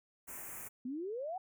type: band-stop noise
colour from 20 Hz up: white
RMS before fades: -46 dBFS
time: 0.27-0.69 s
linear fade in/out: 20 ms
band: 2500 to 6600 Hz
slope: 48 dB/octave
type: exponential sweep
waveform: sine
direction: up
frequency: 240 to 775 Hz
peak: -37 dBFS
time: 0.85-1.38 s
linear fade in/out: 5 ms
effects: none